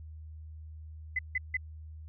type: tone bursts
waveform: sine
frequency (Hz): 2025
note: B6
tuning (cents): +43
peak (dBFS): -27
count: 3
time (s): 1.16-1.57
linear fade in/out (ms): 5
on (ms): 30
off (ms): 160
effects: added 78 Hz sine -43 dBFS peak until 2.08 s